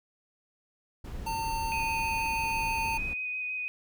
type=noise; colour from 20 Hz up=brown; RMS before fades=-38 dBFS; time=1.04-3.14 s; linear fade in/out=10 ms
type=tone; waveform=square; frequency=900 Hz; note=A5; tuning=39 cents sharp; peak=-31 dBFS; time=1.26-2.98 s; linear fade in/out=10 ms
type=tone with vibrato; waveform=sine; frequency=2500 Hz; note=D#7; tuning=8 cents sharp; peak=-31 dBFS; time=1.72-3.68 s; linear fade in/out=0 ms; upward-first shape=square; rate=6.2 Hz; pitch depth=10 cents each way
effects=none